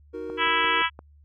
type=chord; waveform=triangle; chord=D# minor; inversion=none; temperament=equal; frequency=311.1 / 370 / 466.2 Hz; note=D#4 / F#4 / A#4; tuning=0 / 0 / 0 cents; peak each=-36 / -35 / -32 dBFS; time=0.13-0.83 s; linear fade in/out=20 ms
type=click train; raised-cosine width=1 ms; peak=-26 dBFS; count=5; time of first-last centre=0.3-0.991 s; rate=5.79 Hz
type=harmonic tone; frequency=329.6 Hz; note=E4; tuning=in tune; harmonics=3 / 4 / 5 / 6 / 7 / 8 / 9 / 10; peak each=-26 / -27 / -28 / -29 / -29 / -30 / -31 / -31 dBFS; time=0.37-0.9 s; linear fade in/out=50 ms
effects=added 73 Hz sine -51 dBFS peak until 1.24 s